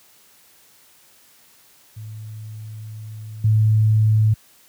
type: tone with level steps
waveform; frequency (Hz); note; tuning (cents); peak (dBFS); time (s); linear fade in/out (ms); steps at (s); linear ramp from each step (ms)
sine; 108.5; A2; -24; -31 / -12; 1.96-4.34; 10; 3.44; 5
effects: white hiss -53 dBFS RMS until 4.68 s + high-pass 60 Hz 12 dB/octave